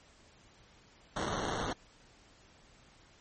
white noise with sample-and-hold, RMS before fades -35 dBFS, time 1.16-1.73 s, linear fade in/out 5 ms, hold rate 2450 Hz, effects pink hiss -61 dBFS RMS until 3.2 s + MP3 32 kbps

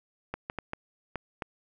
clicks, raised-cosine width 0.5 ms, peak -18 dBFS, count 6, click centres 0.34 / 0.499 / 0.587 / 0.734 / 1.157 / 1.422 s, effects none

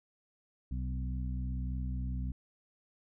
harmonic tone with a mistuned harmonic, 63.4 Hz, B1, 46 cents sharp, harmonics 1 / 2 / 3 / 4, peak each -34 / -40 / -44 / -46 dBFS, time 0.71-2.32 s, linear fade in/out 5 ms, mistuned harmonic 3, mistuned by -17 cents, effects none

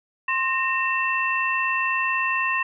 sine tone cluster, 1053 / 1840 / 2678 Hz, C6 / A#6 / E7, +11 / -23 / +27 cents, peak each -25 dBFS, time 0.28-2.63 s, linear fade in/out 5 ms, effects none

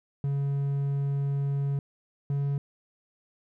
triangle tone pair in turn, 140 / 140.89 Hz, C#3 / C#3, +18 / +28 cents, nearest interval unison, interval 10 cents, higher second, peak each -23 dBFS, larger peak neither, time 0.24-1.79 / 2.3-2.58 s, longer first, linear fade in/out 2 ms, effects none

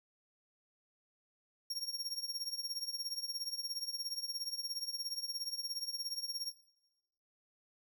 40% pulse tone with tremolo, 5560 Hz, F8, 9 cents flat, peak -33 dBFS, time 1.7-6.52 s, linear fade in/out 5 ms, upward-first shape triangle, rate 17 Hz, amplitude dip 85%, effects noise-tail reverb RT60 1.0 s tail -18 dB re dry

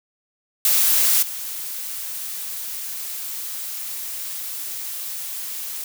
blue noise with level steps, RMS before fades -17 / -30 dBFS, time 0.65-5.84 s, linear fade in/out 2 ms, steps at 1.22 s, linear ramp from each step 10 ms, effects none

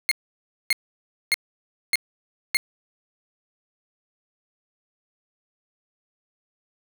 30% pulse tone bursts, 2143 Hz, C7, 41 cents sharp, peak -14 dBFS, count 5, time 0.09-2.57 s, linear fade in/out 0 ms, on 24 ms, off 590 ms, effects none

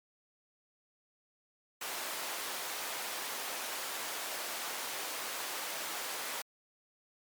pink high-pass noise, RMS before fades -39 dBFS, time 1.81-6.42 s, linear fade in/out 5 ms, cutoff 620 Hz, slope 12 dB/octave, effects MP3 96 kbps

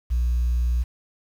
sine tone, 60 Hz, B1, 49 cents flat, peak -17 dBFS, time 0.1-0.84 s, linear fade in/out 20 ms, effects tanh soft clip ceiling -17 dBFS + 8-bit

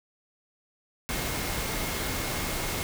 sine tone in noise, 2149 Hz, C7, 46 cents sharp, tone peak -42 dBFS, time 1.09-2.83 s, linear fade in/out 0 ms, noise pink, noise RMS -31 dBFS, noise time 1.09-2.83 s, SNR -14 dB, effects none

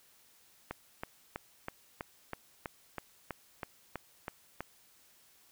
click train, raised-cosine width 0.5 ms, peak -22 dBFS, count 13, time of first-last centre 0.71-4.606 s, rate 3.08 Hz, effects white hiss -64 dBFS RMS until 5.51 s

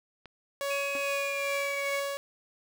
click, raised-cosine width 0.3 ms, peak -30 dBFS, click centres 0.257 s
sawtooth tone with tremolo, 560 Hz, C#5, 18 cents sharp, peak -25 dBFS, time 0.61-2.17 s, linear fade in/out 0 ms, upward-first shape triangle, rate 2.4 Hz, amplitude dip 40%
triangle tone with pitch glide, 2525 to 2224 Hz, D#7 to C#7, +25 to +5 cents, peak -31 dBFS, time 0.7-2 s, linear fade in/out 10 ms, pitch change -220 cents, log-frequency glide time 1-1.88 s
sawtooth tone with exponential decay, 277.2 Hz, C#4, in tune, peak -33 dBFS, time 0.95-1.04 s, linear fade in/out 1 ms, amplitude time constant 19 ms
effects none

